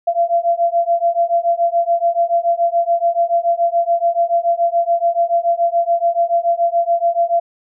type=beating tone pair; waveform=sine; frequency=680 / 687 Hz; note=F5 / F5; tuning=-46 / -29 cents; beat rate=7 Hz; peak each=-16 dBFS; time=0.07-7.4 s; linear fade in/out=10 ms; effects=none